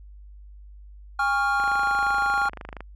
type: chord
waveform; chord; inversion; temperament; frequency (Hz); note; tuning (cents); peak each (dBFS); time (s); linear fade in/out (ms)
triangle; Db major; second; equal with one note detuned; 812.6 / 1108.7 / 1396.9; Ab5 / Db6 / F6; -38 / 0 / 0; -23 / -27 / -21; 1.19-2.49; 5
type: click train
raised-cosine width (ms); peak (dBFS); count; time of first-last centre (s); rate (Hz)
0.5; -21; 32; 1.6-2.806; 25.7
effects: added 50 Hz sine -42 dBFS peak until 2.95 s